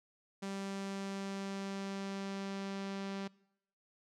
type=tone with low-pass filter sweep; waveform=sawtooth; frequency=196 Hz; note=G3; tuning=in tune; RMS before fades=-41 dBFS; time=0.42-3.28 s; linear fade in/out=10 ms; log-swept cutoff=7700 to 4900 Hz; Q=1.1; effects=noise-tail reverb RT60 0.8 s tail -23 dB re dry